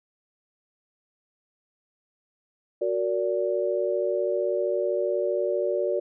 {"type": "chord", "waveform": "sine", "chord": "Gb augmented", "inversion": "none", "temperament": "just", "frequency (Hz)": [370, 462.5, 578.1], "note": ["Gb4", "Bb4", "D5"], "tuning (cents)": [0, -14, -27], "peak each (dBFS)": [-27, -29, -26], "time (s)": [2.81, 6], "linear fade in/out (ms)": 10, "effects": []}